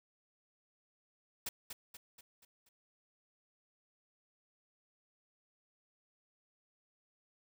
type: noise with echo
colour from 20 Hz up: white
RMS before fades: -39 dBFS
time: 1.46-1.49 s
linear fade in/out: 5 ms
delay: 240 ms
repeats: 5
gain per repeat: -6 dB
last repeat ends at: 2.69 s
effects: none